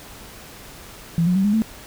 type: tone with pitch steps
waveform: sine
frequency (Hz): 167.6 / 179.63 / 192.52 / 206.3 / 221.1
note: E3 / F3 / G3 / G#3 / A3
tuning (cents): +29 / +49 / -31 / -11 / +9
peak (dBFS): -15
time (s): 1.18-1.62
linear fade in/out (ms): 0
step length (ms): 88
effects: pink hiss -41 dBFS RMS until 1.86 s